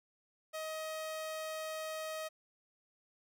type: tone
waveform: sawtooth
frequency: 630 Hz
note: D#5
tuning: 21 cents sharp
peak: -35 dBFS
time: 0.53-2.29 s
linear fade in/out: 20 ms
effects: none